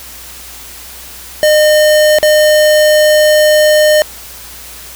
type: tone with dropouts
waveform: square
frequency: 609 Hz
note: D#5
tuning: 37 cents flat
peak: -6 dBFS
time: 1.43-4.02 s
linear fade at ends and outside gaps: 0 ms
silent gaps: 2.186-2.229 s
effects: added 60 Hz sine -39 dBFS peak until 4.95 s + white hiss -31 dBFS RMS until 4.95 s